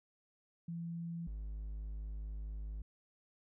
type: tone pair in turn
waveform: sine / triangle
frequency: 168.5 / 52.24 Hz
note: E3 / G#1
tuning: +38 / +11 cents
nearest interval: octave + minor sixth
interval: 2027 cents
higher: first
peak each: -39 / -38 dBFS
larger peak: second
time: 0.68-1.27 / 1.27-2.82 s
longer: second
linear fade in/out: 5 ms
effects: none